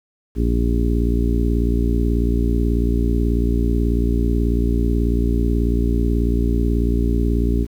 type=harmonic tone; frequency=58.27 Hz; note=A#1; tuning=in tune; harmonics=1 / 2 / 3 / 4 / 5 / 6 / 7; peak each=-17 / -25 / -28 / -24 / -25 / -30 / -28 dBFS; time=0.35-7.67 s; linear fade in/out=50 ms; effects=8-bit